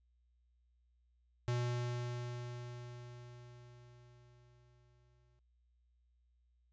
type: tone with exponential decay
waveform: square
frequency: 121.5 Hz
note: B2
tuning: 28 cents flat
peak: -33 dBFS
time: 1.48-5.39 s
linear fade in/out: 0 ms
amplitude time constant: 850 ms
effects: added 60 Hz sine -70 dBFS peak until 6.72 s + resampled to 16000 Hz